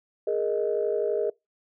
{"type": "chord", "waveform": "sine", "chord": "Ab suspended second", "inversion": "none", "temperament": "just", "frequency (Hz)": [415.3, 467.2, 623], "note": ["Ab4", "Bb4", "Eb5"], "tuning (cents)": [0, 4, 2], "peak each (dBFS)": [-26, -27, -29], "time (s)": [0.27, 1.3], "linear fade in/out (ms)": 5, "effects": ["noise-tail reverb RT60 0.2 s tail -25 dB re dry", "tanh soft clip ceiling -14 dBFS"]}